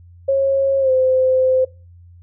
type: tone with pitch glide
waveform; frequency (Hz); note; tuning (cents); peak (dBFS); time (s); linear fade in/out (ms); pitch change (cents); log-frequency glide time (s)
sine; 544 to 517.3; C#5 to C5; -33 to -20; -12; 0.28-1.65; 10; -87; 0.8-0.91
effects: noise-tail reverb RT60 0.3 s tail -21 dB re dry + added 87 Hz sine -41 dBFS peak until 2.22 s